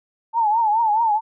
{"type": "tone with vibrato", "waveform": "sine", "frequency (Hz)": 882, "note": "A5", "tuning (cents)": 4, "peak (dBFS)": -15, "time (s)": [0.33, 1.21], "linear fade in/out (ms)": 50, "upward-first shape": "triangle", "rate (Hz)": 4.7, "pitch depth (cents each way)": 130, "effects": []}